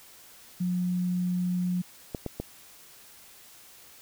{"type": "tone", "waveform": "sine", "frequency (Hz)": 179.6, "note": "F3", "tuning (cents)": 49, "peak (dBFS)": -25, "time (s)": [0.6, 1.82], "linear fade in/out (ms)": 10}
{"type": "clicks", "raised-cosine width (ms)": 2, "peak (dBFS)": -18, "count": 3, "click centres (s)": [2.148, 2.263, 2.4]}
{"effects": ["white hiss -52 dBFS RMS until 4.01 s"]}